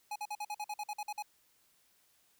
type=tone bursts; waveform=square; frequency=838 Hz; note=G#5; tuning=15 cents sharp; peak=-37 dBFS; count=12; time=0.11-1.225 s; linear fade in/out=5 ms; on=48 ms; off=49 ms; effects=white hiss -70 dBFS RMS until 2.39 s